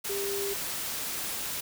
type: tone in noise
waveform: sine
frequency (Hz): 398.5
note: G4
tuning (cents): +28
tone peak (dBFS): -31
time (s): 0.09-0.54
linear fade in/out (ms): 10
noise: white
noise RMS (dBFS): -34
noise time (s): 0.04-1.61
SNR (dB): 0
effects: none